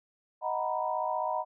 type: chord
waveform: sine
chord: B major seventh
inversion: first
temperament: equal with one note detuned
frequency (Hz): 625.1 / 740 / 932.3 / 987.8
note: D#5 / F#5 / A#5 / B5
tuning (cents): +8 / 0 / 0 / 0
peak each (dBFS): -34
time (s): 0.41-1.45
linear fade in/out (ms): 50
effects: none